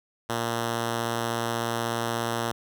5% pulse tone, 116.54 Hz, A#2, in tune, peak -15 dBFS, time 0.29-2.52 s, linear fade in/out 10 ms, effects none

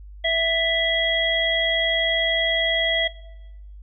harmonic tone, 659.3 Hz, E5, in tune, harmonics 1 / 3 / 5, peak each -23 / -23 / -23 dBFS, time 0.24-3.08 s, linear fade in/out 10 ms, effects noise-tail reverb RT60 0.9 s tail -19 dB re dry + added 50 Hz sine -38 dBFS peak until 3.82 s

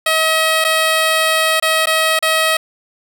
10% pulse tone with dropouts, 638 Hz, D#5, 43 cents sharp, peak -4 dBFS, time 0.06-2.57 s, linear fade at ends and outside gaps 5 ms, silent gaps 0.643-0.647 / 1.6-1.624 / 1.858-1.869 / 2.191-2.225 s, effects none

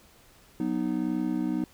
triangle chord, B major, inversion second, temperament just, 185.21 / 246.9 / 308.7 Hz, F#3 / B3 / D#4, +2 / 0 / -14 cents, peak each -31 / -28 / -27 dBFS, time 0.6-1.64 s, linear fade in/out 2 ms, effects pink hiss -57 dBFS RMS until 1.73 s

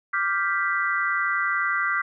sine chord, G dominant seventh, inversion second, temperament equal, 1174.7 / 1396.9 / 1568 / 1975.5 Hz, D6 / F6 / G6 / B6, 0 / 0 / 0 / 0 cents, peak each -27 dBFS, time 0.13-2.02 s, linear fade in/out 10 ms, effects none

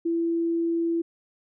sine tone, 334.7 Hz, E4, 26 cents sharp, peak -22 dBFS, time 0.05-1.02 s, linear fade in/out 10 ms, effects none

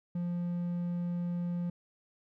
triangle tone, 174.61 Hz, F3, in tune, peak -29 dBFS, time 0.15-1.7 s, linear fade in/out 5 ms, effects none

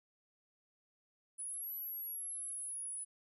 sine linear two-way sweep, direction up then down, 9956 to 11840 to 10070 Hz, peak -40 dBFS, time 1.38-3.05 s, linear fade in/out 20 ms, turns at 1.73 s, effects none

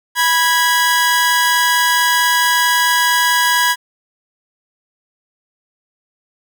sawtooth tone pair together, 982 / 1651.5 Hz, B5 / G#6, -10 / -10 cents, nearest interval major sixth, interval 900 cents, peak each -11 dBFS, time 0.15-3.76 s, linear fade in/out 50 ms, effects none

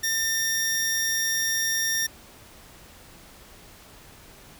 sawtooth tone pair together, 1805 / 5635 Hz, A6 / F8, +44 / +15 cents, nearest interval octave + minor sixth, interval 1971 cents, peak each -23 dBFS, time 0.03-2.07 s, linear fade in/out 10 ms, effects pink hiss -49 dBFS RMS until 4.59 s

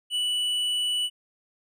sine tone with hard clipping, 2960 Hz, F#7, in tune, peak -25 dBFS, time 0.1-1.1 s, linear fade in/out 50 ms, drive 6 dB, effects none

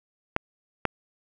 clicks, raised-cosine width 0.5 ms, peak -7 dBFS, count 2, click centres 0.364 / 0.853 s, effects none

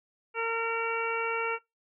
harmonic tone, 457.4 Hz, A#4, 33 cents flat, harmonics 1 / 2 / 3 / 4 / 5 / 6, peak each -32 / -35 / -33 / -43 / -35 / -37 dBFS, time 0.34-1.59 s, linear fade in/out 50 ms, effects noise-tail reverb RT60 0.2 s tail -22 dB re dry

